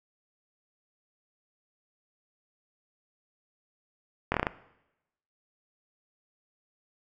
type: slowing click train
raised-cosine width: 0.5 ms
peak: -10 dBFS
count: 6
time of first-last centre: 4.32-4.468 s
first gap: 22 ms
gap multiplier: 1.15
effects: noise-tail reverb RT60 0.9 s tail -18 dB re dry